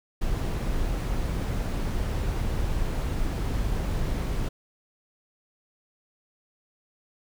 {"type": "noise", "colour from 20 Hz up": "brown", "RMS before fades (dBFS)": -27, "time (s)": [0.21, 4.49], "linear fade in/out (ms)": 10, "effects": []}